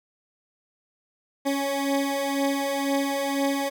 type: beating tone pair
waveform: 20% pulse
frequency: 276 / 278 Hz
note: C#4 / C#4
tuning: -7 / +5 cents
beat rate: 2 Hz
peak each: -24 / -20 dBFS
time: 1.45-3.7 s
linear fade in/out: 20 ms
effects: none